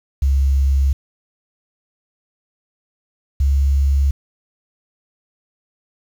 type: tone pair in turn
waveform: sine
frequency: 68.2 / 69.23 Hz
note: C#2 / C#2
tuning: -28 / -2 cents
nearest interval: unison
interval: 26 cents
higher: second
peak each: -12 dBFS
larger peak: neither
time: 0.22-0.93 / 3.4-4.11 s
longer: neither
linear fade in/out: 5 ms
effects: 7-bit